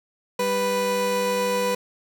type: tone pair together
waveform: 30% pulse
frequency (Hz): 196 / 493.9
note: G3 / B4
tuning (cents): 0 / 0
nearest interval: octave + major third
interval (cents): 1600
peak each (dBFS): -27 / -19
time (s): 0.39-1.75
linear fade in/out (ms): 5
effects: none